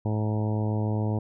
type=harmonic tone with a mistuned harmonic; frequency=107.4 Hz; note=A2; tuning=41 cents flat; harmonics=1 / 2 / 3 / 4 / 5 / 6 / 7 / 8 / 9; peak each=-25 / -31 / -35 / -37 / -39 / -41 / -42 / -43 / -44 dBFS; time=0.05-1.19 s; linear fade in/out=5 ms; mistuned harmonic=9; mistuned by=-40 cents; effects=none